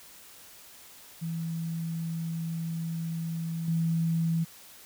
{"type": "tone with level steps", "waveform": "sine", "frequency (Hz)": 164.81, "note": "E3", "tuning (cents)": 0, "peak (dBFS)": [-30, -24], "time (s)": [1.21, 4.45], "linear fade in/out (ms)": 20, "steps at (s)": 3.68, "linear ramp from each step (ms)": 2, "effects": ["white hiss -51 dBFS RMS until 4.85 s"]}